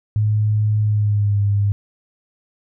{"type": "tone with pitch glide", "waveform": "sine", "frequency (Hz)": [106.5, 101.4], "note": ["G#2", "G#2"], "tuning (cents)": [44, -41], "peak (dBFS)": -14, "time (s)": [0.16, 1.72], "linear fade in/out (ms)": 0, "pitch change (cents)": -85, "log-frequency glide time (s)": [0.82, 1.4], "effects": []}